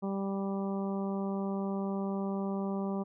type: harmonic tone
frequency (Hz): 196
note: G3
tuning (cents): 0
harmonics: 1 / 2 / 3 / 4 / 5 / 6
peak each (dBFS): -32 / -38 / -42 / -44 / -46 / -48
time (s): 0.02-3.04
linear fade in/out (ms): 20
effects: none